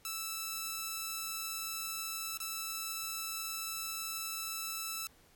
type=tone with dropouts; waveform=5% pulse; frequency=1318.5 Hz; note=E6; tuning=in tune; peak=-25 dBFS; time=0.05-5.07 s; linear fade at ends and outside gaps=1 ms; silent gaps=2.373-2.402 s; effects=pink hiss -65 dBFS RMS until 5.35 s + AAC 64 kbps